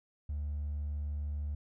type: tone with hard clipping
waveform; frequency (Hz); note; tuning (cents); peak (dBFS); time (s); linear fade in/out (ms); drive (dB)
triangle; 73.42; D2; 0; -33; 0.29-1.55; 5; 2
effects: none